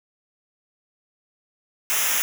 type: noise with comb filter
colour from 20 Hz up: white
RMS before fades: -22 dBFS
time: 1.9-2.22 s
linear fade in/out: 0 ms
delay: 0.23 ms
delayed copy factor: -0.8
effects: none